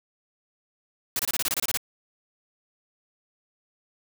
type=noise bursts; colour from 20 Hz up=white; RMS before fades=-26 dBFS; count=11; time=1.16-1.773 s; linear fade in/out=2 ms; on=33 ms; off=25 ms; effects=none